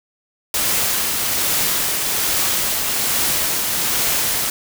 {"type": "noise with tremolo", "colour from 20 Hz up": "white", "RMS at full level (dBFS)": -18, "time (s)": [0.54, 4.5], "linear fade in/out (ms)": 2, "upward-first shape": "triangle", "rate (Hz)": 1.2, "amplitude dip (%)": 30, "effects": []}